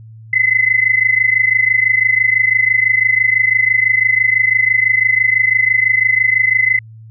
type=tone pair together; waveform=sine; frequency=2023 / 2049 Hz; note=B6 / C7; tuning=+41 / -37 cents; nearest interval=unison; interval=22 cents; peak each=-13 dBFS; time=0.33-6.79 s; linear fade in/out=5 ms; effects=added 111 Hz sine -34 dBFS peak until 7.1 s